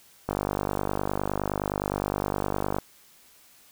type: click train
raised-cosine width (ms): 1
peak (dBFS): -12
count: 125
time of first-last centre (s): 0.29-2.785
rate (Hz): 49.7
effects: white hiss -56 dBFS RMS until 3.71 s